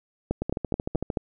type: two click trains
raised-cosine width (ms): 2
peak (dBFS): -14 / -11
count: 10 / 5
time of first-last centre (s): 0.42-1.102 / 0.31-1.172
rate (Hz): 13.2 / 4.64
effects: none